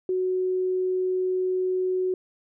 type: tone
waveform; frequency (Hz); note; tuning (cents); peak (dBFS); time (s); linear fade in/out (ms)
sine; 370; F#4; 0; -22; 0.09-2.14; 2
effects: none